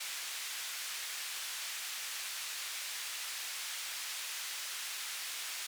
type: band-pass noise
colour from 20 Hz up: pink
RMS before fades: -41 dBFS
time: 0-5.67 s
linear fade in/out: 10 ms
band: 2000 to 12000 Hz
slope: 12 dB/octave
effects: none